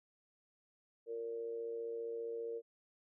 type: tone with amplitude modulation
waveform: sine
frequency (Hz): 462.5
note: A#4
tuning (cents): -14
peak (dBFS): -36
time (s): 1.06-2.62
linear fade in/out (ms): 50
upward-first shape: sine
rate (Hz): 115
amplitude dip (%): 60
effects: none